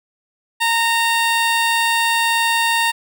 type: tone with notch filter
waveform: 15% pulse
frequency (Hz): 921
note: A#5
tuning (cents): -21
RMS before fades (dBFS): -17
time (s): 0.6-2.92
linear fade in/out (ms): 20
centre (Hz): 12000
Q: 2
effects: none